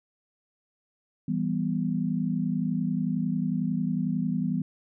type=chord; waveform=sine; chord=E minor; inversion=none; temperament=equal; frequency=164.81 / 196 / 246.9 Hz; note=E3 / G3 / B3; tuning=0 / 0 / 0 cents; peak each=-29 dBFS; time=1.28-4.62 s; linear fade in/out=5 ms; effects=none